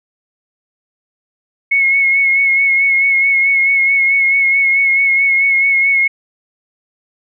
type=tone with vibrato; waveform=sine; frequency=2185 Hz; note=C#7; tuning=26 cents flat; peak=-9 dBFS; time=1.71-6.08 s; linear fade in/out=10 ms; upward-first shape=sine; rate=4.6 Hz; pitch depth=29 cents each way; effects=none